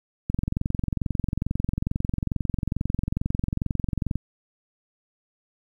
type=click train; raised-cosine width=5 ms; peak=-12 dBFS; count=87; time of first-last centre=0.3-4.157 s; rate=22.3 Hz; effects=9-bit